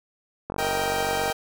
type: click train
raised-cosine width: 1 ms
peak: -16 dBFS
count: 39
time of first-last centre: 0.5-1.3 s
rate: 47.5 Hz
type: chord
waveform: sawtooth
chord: Eb major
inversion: second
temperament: equal with one note detuned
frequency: 466.2 / 628.4 / 784 Hz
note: Bb4 / Eb5 / G5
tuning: 0 / +17 / 0 cents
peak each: -25 / -27 / -23 dBFS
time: 0.58-1.33 s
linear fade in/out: 10 ms
effects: none